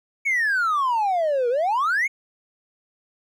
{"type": "exponential two-way sweep", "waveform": "triangle", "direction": "down then up", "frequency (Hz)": [2263, 466.1, 2263], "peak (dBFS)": -16, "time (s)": [0.25, 2.08], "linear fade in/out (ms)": 20, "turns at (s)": 1.49, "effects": ["tanh soft clip ceiling -14 dBFS"]}